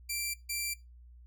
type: tone pair in turn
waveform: 10% pulse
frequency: 2354 / 2354 Hz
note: D7 / D7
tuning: +3 / +3 cents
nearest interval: unison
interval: 0 cents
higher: neither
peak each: -24 dBFS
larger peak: neither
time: 0.09-0.34 / 0.49-0.74 s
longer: neither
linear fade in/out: 10 ms
effects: noise-tail reverb RT60 0.2 s tail -18 dB re dry + added 60 Hz sine -51 dBFS peak until 1.26 s